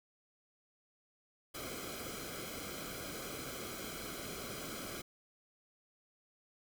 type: noise with comb filter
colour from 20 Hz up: pink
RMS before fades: -44 dBFS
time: 1.54-5.02 s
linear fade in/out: 10 ms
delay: 1.1 ms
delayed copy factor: -0.75
effects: none